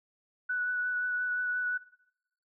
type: tone with vibrato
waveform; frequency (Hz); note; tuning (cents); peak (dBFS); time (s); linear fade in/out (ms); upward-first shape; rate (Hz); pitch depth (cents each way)
sine; 1480; F#6; 0; -28; 0.49-1.78; 10; sine; 5.7; 13
effects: noise-tail reverb RT60 0.8 s tail -21 dB re dry